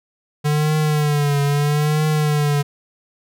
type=tone with vibrato; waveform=square; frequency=148.1 Hz; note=D3; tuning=15 cents sharp; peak=-16 dBFS; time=0.44-2.63 s; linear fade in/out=20 ms; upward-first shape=triangle; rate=0.77 Hz; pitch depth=76 cents each way; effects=none